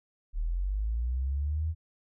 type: linear sweep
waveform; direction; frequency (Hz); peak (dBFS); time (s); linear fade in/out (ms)
sine; up; 36.71 to 82.41; -27; 0.33-1.75; 50
effects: none